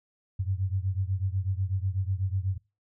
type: beating tone pair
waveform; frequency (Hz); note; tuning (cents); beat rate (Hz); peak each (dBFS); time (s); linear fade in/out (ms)
sine; 92.5 / 100.6; F#2 / G2; 0 / +45; 8.1; -28 / -30; 0.39-2.58; 10
effects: noise-tail reverb RT60 0.3 s tail -26 dB re dry